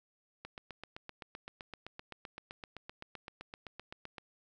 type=click train; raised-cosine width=0.3 ms; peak=-28 dBFS; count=30; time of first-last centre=0.45-4.182 s; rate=7.77 Hz; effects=none